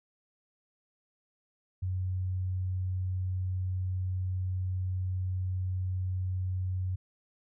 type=tone; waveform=sine; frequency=92.5 Hz; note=F#2; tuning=in tune; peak=-29 dBFS; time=1.82-6.96 s; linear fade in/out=10 ms; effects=none